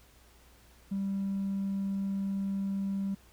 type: tone with hard clipping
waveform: sine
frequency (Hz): 196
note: G3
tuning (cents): 0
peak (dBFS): -30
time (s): 0.91-3.15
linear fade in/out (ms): 10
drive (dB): 1
effects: added 60 Hz sine -60 dBFS peak until 3.32 s + pink hiss -61 dBFS RMS until 3.32 s